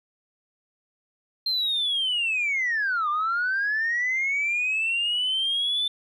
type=linear two-way sweep; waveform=sine; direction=down then up; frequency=4186 to 1174.7 to 3541 Hz; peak=-21 dBFS; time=1.46-5.88 s; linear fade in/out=5 ms; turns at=3.09 s; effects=tanh soft clip ceiling -19 dBFS